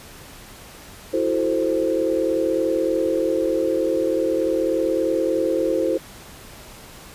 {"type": "chord", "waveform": "sine", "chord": "F# half-diminished seventh", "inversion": "third", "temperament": "equal", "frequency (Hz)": [329.6, 370, 440, 523.3], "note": ["E4", "F#4", "A4", "C5"], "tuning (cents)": [0, 0, 0, 0], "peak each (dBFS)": [-23, -26, -25, -22], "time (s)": [1.13, 5.98], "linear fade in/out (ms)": 10, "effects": ["pink hiss -42 dBFS RMS until 7.14 s", "resampled to 32000 Hz"]}